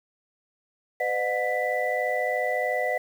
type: tone cluster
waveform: sine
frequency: 506 / 609 / 723 / 1982 Hz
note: B4 / D#5 / F#5 / B6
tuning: +42 / -37 / -40 / +6 cents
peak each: -29 dBFS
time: 1-2.98 s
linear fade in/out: 5 ms
effects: 8-bit